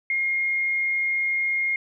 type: tone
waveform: sine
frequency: 2137 Hz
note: C7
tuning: 36 cents sharp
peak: -21 dBFS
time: 0.1-1.76 s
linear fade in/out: 2 ms
effects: none